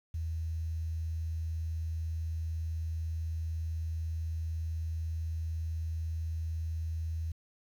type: tone with quantisation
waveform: sine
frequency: 81 Hz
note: E2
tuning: 30 cents flat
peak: -32 dBFS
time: 0.14-7.32 s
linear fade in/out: 5 ms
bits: 10
effects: none